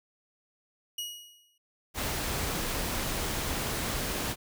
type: tone with exponential decay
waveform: sawtooth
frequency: 2900 Hz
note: F#7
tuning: 35 cents flat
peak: -28 dBFS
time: 0.98-1.58 s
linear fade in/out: 5 ms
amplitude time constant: 130 ms
type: noise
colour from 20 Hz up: pink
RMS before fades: -32 dBFS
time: 1.94-4.36 s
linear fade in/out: 50 ms
effects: none